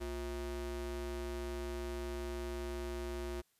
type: ring-modulated tone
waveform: square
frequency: 146.3 Hz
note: D3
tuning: 6 cents flat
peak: -36 dBFS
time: 0-3.42 s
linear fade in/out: 20 ms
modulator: 209 Hz
effects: white hiss -75 dBFS RMS until 3.59 s + resampled to 32000 Hz